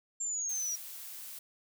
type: exponential sweep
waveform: sine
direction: down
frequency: 7400 to 5690 Hz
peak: -32 dBFS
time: 0.2-0.76 s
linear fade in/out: 10 ms
type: noise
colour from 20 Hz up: blue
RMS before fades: -45 dBFS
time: 0.49-1.39 s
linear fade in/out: 5 ms
effects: none